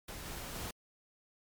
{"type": "noise with level steps", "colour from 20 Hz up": "pink", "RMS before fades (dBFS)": [-45, -43, -41], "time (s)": [0.08, 0.71], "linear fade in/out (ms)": 5, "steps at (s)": [0.25, 0.54], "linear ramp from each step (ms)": 10, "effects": ["MP3 96 kbps"]}